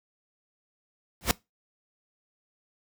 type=noise with exponential growth; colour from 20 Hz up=pink; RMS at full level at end=-17 dBFS; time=1.21-1.31 s; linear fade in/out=0 ms; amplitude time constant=20 ms; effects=noise-tail reverb RT60 0.2 s tail -22 dB re dry